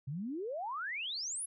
sine exponential sweep, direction up, 127.4 to 11200 Hz, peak -36 dBFS, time 0.07-1.46 s, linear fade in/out 10 ms, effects none

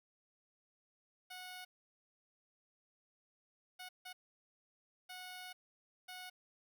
10% pulse tone bursts at uneven times, 733 Hz, F#5, 16 cents flat, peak -39 dBFS, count 5, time 1.3-1.65 / 3.79-3.89 / 4.05-4.13 / 5.09-5.53 / 6.08-6.3 s, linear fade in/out 10 ms, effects none

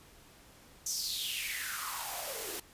white noise with high-pass filter sweep, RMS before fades -37 dBFS, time 0.86-2.6 s, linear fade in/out 5 ms, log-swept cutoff 6300 to 330 Hz, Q 6.1, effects pink hiss -58 dBFS RMS until 2.73 s + resampled to 32000 Hz

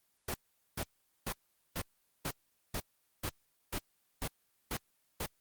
pink noise bursts, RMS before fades -36 dBFS, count 11, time 0.28-5.262 s, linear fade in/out 5 ms, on 62 ms, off 430 ms, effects white hiss -75 dBFS RMS until 5.4 s + Opus 24 kbps

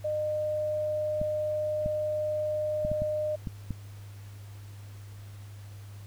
sine tone, 609 Hz, D#5, 37 cents flat, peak -27 dBFS, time 0.04-3.36 s, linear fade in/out 10 ms
clicks, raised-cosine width 5 ms, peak -20 dBFS, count 7, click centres 1.215 / 1.861 / 2.85 / 2.916 / 3.02 / 3.472 / 3.707 s
effects added 101 Hz sine -42 dBFS peak until 6.06 s + pink hiss -56 dBFS RMS until 6.06 s

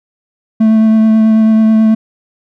triangle tone with vibrato, 220 Hz, A3, in tune, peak -3 dBFS, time 0.6-1.95 s, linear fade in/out 10 ms, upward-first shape triangle, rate 9.2 Hz, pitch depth 15 cents each way, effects none

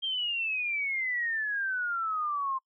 sine exponential sweep, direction down, 3200 to 1046.5 Hz, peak -28 dBFS, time 0.02-2.59 s, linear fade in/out 20 ms, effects noise-tail reverb RT60 0.1 s tail -25 dB re dry

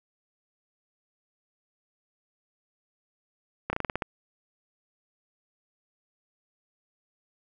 slowing click train, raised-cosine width 0.5 ms, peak -13 dBFS, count 8, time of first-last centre 3.7-4.022 s, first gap 30 ms, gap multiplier 1.14, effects none

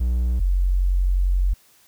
triangle / sine tone pair in turn, 60.6 / 45.71 Hz, B1 / F#1, -32 / -20 cents, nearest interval perfect fourth, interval 488 cents, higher first, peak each -16 dBFS, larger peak neither, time 0-0.4 / 0.4-1.54 s, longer second, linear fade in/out 10 ms, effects white hiss -56 dBFS RMS until 1.87 s

